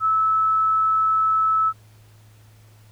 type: tone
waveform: sine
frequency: 1304 Hz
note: E6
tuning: 19 cents flat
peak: -16 dBFS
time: 0-1.73 s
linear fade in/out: 50 ms
effects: added 107 Hz sine -48 dBFS peak until 2.91 s + pink hiss -57 dBFS RMS until 2.91 s